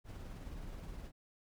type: noise with tremolo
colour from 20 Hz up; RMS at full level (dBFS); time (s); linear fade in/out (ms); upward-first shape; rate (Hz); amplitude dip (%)
brown; -45; 0.04-1.12; 50; sine; 19; 30
effects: none